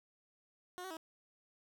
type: tone with pitch steps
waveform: 15% pulse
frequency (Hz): 360.8 / 377.8 / 321.8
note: F#4 / F#4 / E4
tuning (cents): -44 / +36 / -42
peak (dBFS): -37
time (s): 0.78-0.969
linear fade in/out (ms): 0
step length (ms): 63
effects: none